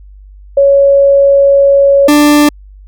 sine / 40% pulse tone pair in turn, 557 / 295.1 Hz, C#5 / D4, +8 / +8 cents, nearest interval major seventh, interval 1100 cents, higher first, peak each -3 dBFS, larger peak neither, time 0.57-2.08 / 2.08-2.49 s, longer first, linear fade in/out 5 ms, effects added 49 Hz sine -32 dBFS peak until 2.87 s

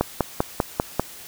click train, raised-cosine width 1 ms, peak -4 dBFS, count 6, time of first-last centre 0.01-0.996 s, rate 5.07 Hz, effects white hiss -41 dBFS RMS until 1.27 s

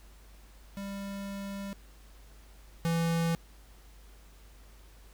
square tone pair in turn, 198.2 / 166.67 Hz, G3 / E3, +19 / +19 cents, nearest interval minor third, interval 300 cents, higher first, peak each -37 / -27 dBFS, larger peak second, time 0.77-1.73 / 2.85-3.35 s, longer first, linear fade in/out 0 ms, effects added 50 Hz sine -52 dBFS peak until 5.13 s + pink hiss -60 dBFS RMS until 5.13 s

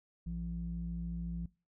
square tone with low-pass filter, 57.1 Hz, A#1, 35 cents flat, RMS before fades -39 dBFS, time 0.26-1.46 s, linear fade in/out 5 ms, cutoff 160 Hz, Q 5.6, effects noise-tail reverb RT60 0.3 s tail -21 dB re dry

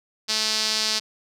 sawtooth tone with band-pass filter, 217.3 Hz, A3, 21 cents flat, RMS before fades -24 dBFS, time 0.28-1 s, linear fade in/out 20 ms, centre 4800 Hz, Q 3, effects none

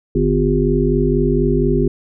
harmonic tone with a mistuned harmonic, 50.1 Hz, G1, 38 cents sharp, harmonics 1 / 3 / 5 / 7 / 8, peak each -19 / -19 / -19 / -19 / -19 dBFS, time 0.15-1.88 s, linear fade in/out 5 ms, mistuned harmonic 7, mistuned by +29 cents, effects none

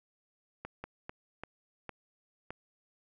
slowing click train, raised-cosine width 0.5 ms, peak -25 dBFS, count 6, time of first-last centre 0.65-2.506 s, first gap 190 ms, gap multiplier 1.34, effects none

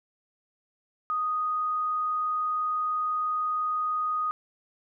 sine tone, 1243 Hz, D#6, 2 cents flat, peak -25 dBFS, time 1.1-4.31 s, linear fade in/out 0 ms, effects none

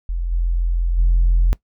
sine tone with level steps, 42.89 Hz, F1, 31 cents flat, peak -19 / -15 / -10 dBFS, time 0.09-1.53 s, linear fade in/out 0 ms, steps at 0.31 / 0.97 s, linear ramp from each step 20 ms, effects noise-tail reverb RT60 0.1 s tail -21 dB re dry + tanh soft clip ceiling -8 dBFS

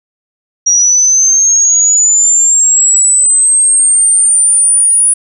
sine linear sweep, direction up, 5720 to 9790 Hz, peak -5 dBFS, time 0.66-5.14 s, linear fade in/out 10 ms, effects none

